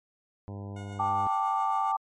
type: harmonic tone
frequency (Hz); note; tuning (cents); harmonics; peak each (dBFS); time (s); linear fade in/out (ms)
100.2; G2; +38; 1 / 2 / 3 / 4 / 5 / 6 / 7 / 8 / 9 / 10; -37 / -43 / -47 / -49 / -51 / -53 / -54 / -55 / -56 / -57; 0.48-1.27; 0
type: tone with tremolo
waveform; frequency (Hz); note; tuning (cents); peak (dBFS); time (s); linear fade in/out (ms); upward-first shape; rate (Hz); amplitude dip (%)
15% pulse; 722; F#5; -43; -39; 0.76-1.92; 5; triangle; 7.3; 55
type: chord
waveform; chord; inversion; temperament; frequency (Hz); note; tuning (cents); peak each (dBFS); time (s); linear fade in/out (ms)
sine; G suspended second; none; just; 784 / 882 / 1176; G5 / A5 / D6; 0 / +4 / +2; -29; 0.99-1.97; 10
effects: MP3 48 kbps